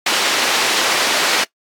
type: band-pass noise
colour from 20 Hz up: white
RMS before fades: -17 dBFS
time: 0.06-1.44 s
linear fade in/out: 5 ms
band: 330 to 4300 Hz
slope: 12 dB/octave
effects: noise-tail reverb RT60 0.1 s tail -20 dB re dry + AAC 64 kbps